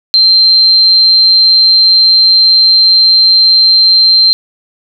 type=tone; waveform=sine; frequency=4141 Hz; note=C8; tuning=19 cents flat; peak=-3 dBFS; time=0.14-4.33 s; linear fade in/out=0 ms; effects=none